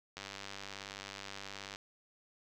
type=click train; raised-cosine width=0.2 ms; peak=-26 dBFS; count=158; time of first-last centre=0.17-1.759 s; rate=98.8 Hz; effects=none